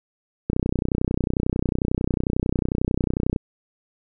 click train, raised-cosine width 3 ms, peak -8 dBFS, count 90, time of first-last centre 0.5-3.362 s, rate 31.1 Hz, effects none

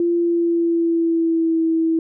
sine tone with pitch glide, 343.2 to 325.6 Hz, F4 to E4, -30 to -21 cents, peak -15 dBFS, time 0-1.99 s, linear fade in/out 2 ms, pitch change -91 cents, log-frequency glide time 0.15-1.62 s, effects none

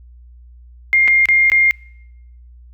sine tone with dropouts, 2119 Hz, C7, 21 cents sharp, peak -9 dBFS, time 0.93-1.71 s, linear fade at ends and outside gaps 0 ms, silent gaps 1.077-1.081 / 1.256-1.287 / 1.5-1.518 s, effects noise-tail reverb RT60 0.9 s tail -26 dB re dry + added 60 Hz sine -39 dBFS peak until 2.73 s

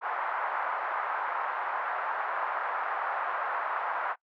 pink band-pass noise, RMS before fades -32 dBFS, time 0.01-4.16 s, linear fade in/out 50 ms, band 790 to 1500 Hz, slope 24 dB/octave, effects noise-tail reverb RT60 0.1 s tail -23 dB re dry

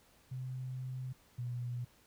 sine tone pair in turn, 128.6 / 121.95 Hz, C3 / B2, -30 / -21 cents, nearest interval minor second, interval 91 cents, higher first, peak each -38 / -36 dBFS, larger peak second, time 0.31-1.13 / 1.38-1.85 s, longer first, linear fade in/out 10 ms, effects pink hiss -66 dBFS RMS until 2.06 s

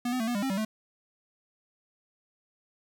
square tone with pitch steps, 243.1 / 253.8 / 223.7 / 242.3 / 201.6 / 267.2 / 193 / 217.2 Hz, B3 / B3 / A3 / B3 / G3 / C4 / G3 / A3, -27 / +47 / +29 / -33 / +49 / +36 / -27 / -22 cents, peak -28 dBFS, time 0.05-0.65 s, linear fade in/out 5 ms, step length 75 ms, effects 11-bit

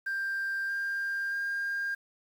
sine tone with pitch steps, 1585 / 1596 / 1607.1 Hz, G6 / G6 / G6, +19 / +31 / +43 cents, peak -28 dBFS, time 0.06-1.95 s, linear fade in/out 10 ms, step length 630 ms, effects tanh soft clip ceiling -26 dBFS + 9-bit

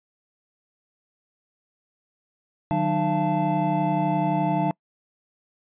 triangle tone cluster, 152.7 / 184.4 / 304.6 / 684 / 877 Hz, D#3 / F#3 / D#4 / F5 / A5, -32 / -6 / -37 / -36 / -6 cents, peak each -25 dBFS, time 2.71-4.71 s, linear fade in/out 0 ms, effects noise-tail reverb RT60 0.1 s tail -26 dB re dry + resampled to 8000 Hz

